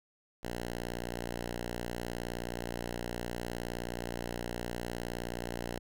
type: tone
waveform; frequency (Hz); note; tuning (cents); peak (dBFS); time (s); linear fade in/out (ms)
5% pulse; 59.3; A#1; +30; -25; 0.43-5.79; 5
effects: none